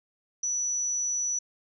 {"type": "tone", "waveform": "sine", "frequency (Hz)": 5920, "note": "F#8", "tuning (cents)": 0, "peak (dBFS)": -26, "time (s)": [0.43, 1.39], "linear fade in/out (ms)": 5, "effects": []}